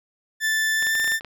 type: tone with pitch glide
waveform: 40% pulse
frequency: 1760 to 1785.6 Hz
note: A6 to A6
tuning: 0 to +25 cents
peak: -19 dBFS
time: 0.4-1.2 s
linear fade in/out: 50 ms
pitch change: +25 cents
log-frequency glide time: 0.74-1.02 s
type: clicks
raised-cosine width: 0.3 ms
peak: -19 dBFS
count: 9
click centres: 0.825 / 0.869 / 0.953 / 0.998 / 1.044 / 1.077 / 1.12 / 1.209 / 1.247 s
effects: none